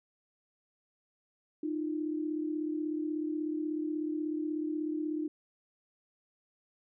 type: tone pair together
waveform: sine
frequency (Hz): 306.2 / 342.6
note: D#4 / F4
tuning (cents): -28 / -33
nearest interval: major second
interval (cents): 195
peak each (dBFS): -32 / -38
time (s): 1.63-5.28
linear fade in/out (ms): 5
effects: none